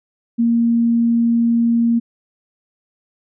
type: tone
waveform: sine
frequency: 233.1 Hz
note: A#3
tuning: in tune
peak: -12 dBFS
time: 0.38-2 s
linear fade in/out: 20 ms
effects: none